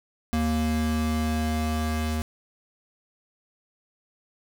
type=tone pair together; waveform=square; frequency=77.79 / 233.1 Hz; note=D#2 / A#3; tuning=0 / 0 cents; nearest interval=octave + perfect fifth; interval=1900 cents; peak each=-27 dBFS; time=0.33-2.22 s; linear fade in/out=0 ms; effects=none